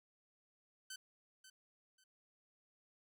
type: tone with echo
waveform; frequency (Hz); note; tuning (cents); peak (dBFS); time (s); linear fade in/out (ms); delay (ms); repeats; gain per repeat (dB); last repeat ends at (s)
10% pulse; 1529; G6; -44; -38; 0.9-0.96; 5; 540; 2; -12; 2.04
effects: none